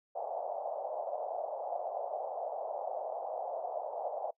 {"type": "band-pass noise", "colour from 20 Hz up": "pink", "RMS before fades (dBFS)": -38, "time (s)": [0.15, 4.31], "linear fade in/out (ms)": 10, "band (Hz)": [570, 780], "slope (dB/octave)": 48, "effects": ["noise-tail reverb RT60 0.1 s tail -23 dB re dry"]}